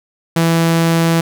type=tone; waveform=sawtooth; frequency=165.7 Hz; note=E3; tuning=9 cents sharp; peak=-7 dBFS; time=0.36-1.21 s; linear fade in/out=5 ms; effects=none